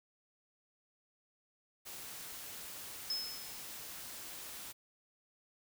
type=noise; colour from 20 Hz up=white; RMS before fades=-47 dBFS; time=1.85-4.73 s; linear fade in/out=20 ms
type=tone with exponential decay; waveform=sine; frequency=5190 Hz; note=E8; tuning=28 cents flat; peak=-32 dBFS; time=3.1-3.79 s; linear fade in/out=2 ms; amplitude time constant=150 ms
effects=none